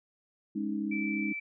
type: chord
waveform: sine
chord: Ab suspended fourth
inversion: none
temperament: equal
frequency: 207.7 / 277.2 / 311.1 Hz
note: Ab3 / Db4 / Eb4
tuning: 0 / 0 / 0 cents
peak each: -33 / -37 / -34 dBFS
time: 0.55-1.33 s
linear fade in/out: 10 ms
type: tone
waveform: sine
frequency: 2324 Hz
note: D7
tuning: 19 cents flat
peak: -34 dBFS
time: 0.91-1.4 s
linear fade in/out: 10 ms
effects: none